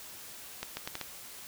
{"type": "accelerating click train", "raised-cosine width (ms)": 0.2, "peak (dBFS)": -18, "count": 5, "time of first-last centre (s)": [0.63, 1.013], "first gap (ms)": 140, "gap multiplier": 0.75, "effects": ["white hiss -47 dBFS RMS until 1.47 s"]}